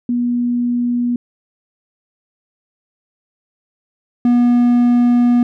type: tone pair in turn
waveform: sine / triangle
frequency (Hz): 242 / 242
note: B3 / B3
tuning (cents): -35 / -35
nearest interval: unison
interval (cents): 0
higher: neither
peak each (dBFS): -14 / -7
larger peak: second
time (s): 0.09-1.16 / 4.25-5.43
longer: second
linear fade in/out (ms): 2
effects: none